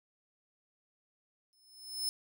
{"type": "tone with exponential growth", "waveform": "sawtooth", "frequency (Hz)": 5230, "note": "E8", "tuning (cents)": -15, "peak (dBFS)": -27, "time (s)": [1.53, 2.09], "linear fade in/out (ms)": 0, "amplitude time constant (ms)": 120, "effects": []}